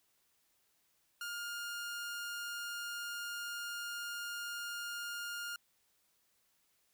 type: tone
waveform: sawtooth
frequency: 1413 Hz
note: F6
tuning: 20 cents sharp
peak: -36 dBFS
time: 1.21-5.56 s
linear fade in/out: 2 ms
effects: white hiss -75 dBFS RMS until 6.93 s